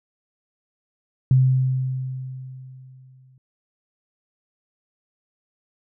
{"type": "tone with exponential decay", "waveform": "sine", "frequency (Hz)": 130, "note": "C3", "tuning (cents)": -11, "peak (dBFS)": -11, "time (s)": [1.31, 3.38], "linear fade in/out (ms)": 2, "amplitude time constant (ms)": 450, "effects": []}